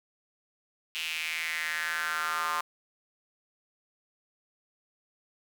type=tone with high-pass filter sweep; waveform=square; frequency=81 Hz; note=E2; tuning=30 cents flat; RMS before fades=-32 dBFS; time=0.95-2.61 s; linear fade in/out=0 ms; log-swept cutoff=2800 to 1100 Hz; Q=4.6; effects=8-bit